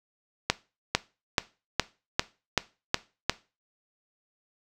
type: accelerating click train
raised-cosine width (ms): 0.2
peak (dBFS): -3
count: 8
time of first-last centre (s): 0.5-3.296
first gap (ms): 450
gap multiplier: 0.96
effects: noise-tail reverb RT60 0.3 s tail -18 dB re dry